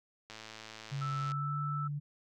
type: click train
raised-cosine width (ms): 0.2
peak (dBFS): -29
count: 113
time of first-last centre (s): 0.3-1.318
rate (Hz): 110
type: tone with pitch glide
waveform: sine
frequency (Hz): 138.59 to 145.56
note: C#3 to D3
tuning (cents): 0 to -15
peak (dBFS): -34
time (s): 0.91-2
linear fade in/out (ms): 20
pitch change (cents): +85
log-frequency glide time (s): 1.2-1.56
type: tone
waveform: sine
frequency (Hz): 1318.5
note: E6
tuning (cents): 0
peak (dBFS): -36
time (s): 1.01-1.88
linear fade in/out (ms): 10
effects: none